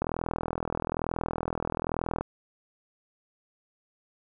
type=click train; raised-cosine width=1 ms; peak=-15 dBFS; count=91; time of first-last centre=0.02-2.21 s; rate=41.1 Hz; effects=none

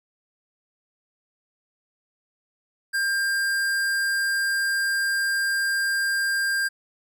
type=tone with hard clipping; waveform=sine; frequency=1597 Hz; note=G6; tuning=32 cents sharp; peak=-23 dBFS; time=2.93-6.69 s; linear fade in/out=20 ms; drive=17 dB; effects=none

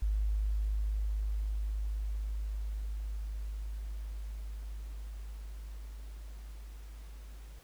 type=tone with level ramp; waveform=sine; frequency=51.91 Hz; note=G#1; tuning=in tune; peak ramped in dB=-27 to -45 dBFS; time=0.02-7.59 s; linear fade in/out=5 ms; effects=pink hiss -60 dBFS RMS until 7.63 s

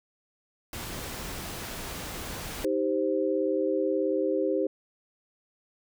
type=noise; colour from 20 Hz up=pink; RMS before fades=-37 dBFS; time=0.73-2.65 s; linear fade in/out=2 ms
type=chord; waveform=sine; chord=C minor; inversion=first; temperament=just; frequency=314 / 392.4 / 523.3 Hz; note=Eb4 / G4 / C5; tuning=+16 / +2 / 0 cents; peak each=-29 / -28 / -28 dBFS; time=2.64-4.67 s; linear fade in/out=5 ms
effects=none

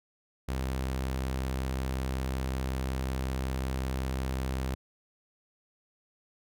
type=tone; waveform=sawtooth; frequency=65.41 Hz; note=C2; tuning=in tune; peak=-26 dBFS; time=0.48-4.75 s; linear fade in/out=10 ms; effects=none

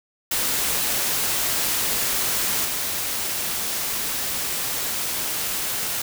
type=noise with level steps; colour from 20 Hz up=white; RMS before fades=-23 / -26 dBFS; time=0.31-6.02 s; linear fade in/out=5 ms; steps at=2.65 s; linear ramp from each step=2 ms; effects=none

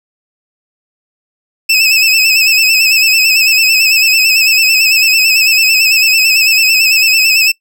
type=tone with vibrato; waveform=25% pulse; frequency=2597 Hz; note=E7; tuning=26 cents flat; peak=-3 dBFS; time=1.69-7.52 s; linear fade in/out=10 ms; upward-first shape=sine; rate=9 Hz; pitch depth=61 cents each way; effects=noise-tail reverb RT60 0.1 s tail -23 dB re dry

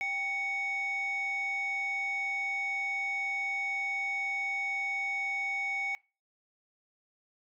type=tone pair together; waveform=sine; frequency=788 / 2229 Hz; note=G5 / C#7; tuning=+9 / +9 cents; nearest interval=octave + tritone; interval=1800 cents; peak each=-37 / -29 dBFS; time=0.01-5.95 s; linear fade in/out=0 ms; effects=noise-tail reverb RT60 0.3 s tail -24 dB re dry + tanh soft clip ceiling -27 dBFS

